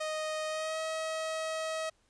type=tone with pitch glide; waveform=sawtooth; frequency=622.3 to 637.6 Hz; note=D#5 to D#5; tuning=0 to +42 cents; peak=-29 dBFS; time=0-1.9 s; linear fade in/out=10 ms; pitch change=+42 cents; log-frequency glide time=0.48-0.79 s; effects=pink hiss -71 dBFS RMS until 2.09 s + resampled to 22050 Hz